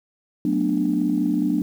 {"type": "chord", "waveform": "sine", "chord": "B minor seventh", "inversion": "second", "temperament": "just", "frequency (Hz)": [185.21, 222.2, 246.9, 296.3], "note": ["F#3", "A3", "B3", "D4"], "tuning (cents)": [2, 17, 0, 15], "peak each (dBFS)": [-25, -26, -24, -21], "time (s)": [0.45, 1.62], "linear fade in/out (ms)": 2, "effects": ["tanh soft clip ceiling -9 dBFS", "8-bit"]}